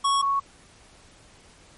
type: tone pair in turn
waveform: square / sine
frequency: 1108.7 / 1108.7 Hz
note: C#6 / C#6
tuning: 0 / 0 cents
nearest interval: unison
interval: 0 cents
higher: neither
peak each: -20 dBFS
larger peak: neither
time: 0.04-0.22 / 0.22-0.4 s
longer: neither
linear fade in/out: 10 ms
effects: pink hiss -53 dBFS RMS until 1.77 s + MP3 48 kbps